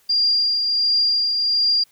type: tone with tremolo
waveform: sine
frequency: 4791 Hz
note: D8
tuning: 34 cents sharp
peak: -14 dBFS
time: 0.09-1.84 s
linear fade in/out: 10 ms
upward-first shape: triangle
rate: 1.4 Hz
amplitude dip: 40%
effects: white hiss -58 dBFS RMS until 1.91 s